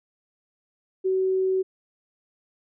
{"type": "tone", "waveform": "sine", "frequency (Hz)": 377.4, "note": "F#4", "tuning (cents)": 34, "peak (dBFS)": -20, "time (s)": [1.04, 1.63], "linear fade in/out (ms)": 20, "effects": []}